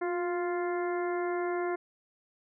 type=harmonic tone with a mistuned harmonic; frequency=349.2 Hz; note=F4; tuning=in tune; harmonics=1 / 2 / 3 / 4 / 5 / 6; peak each=-30 / -36 / -40 / -42 / -44 / -46 dBFS; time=0.01-1.76 s; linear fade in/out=10 ms; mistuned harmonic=1; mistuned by=+31 cents; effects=none